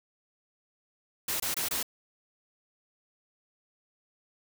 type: noise bursts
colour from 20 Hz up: white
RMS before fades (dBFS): -31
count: 4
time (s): 1.28-1.829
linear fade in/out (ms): 5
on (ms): 120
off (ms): 23
effects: none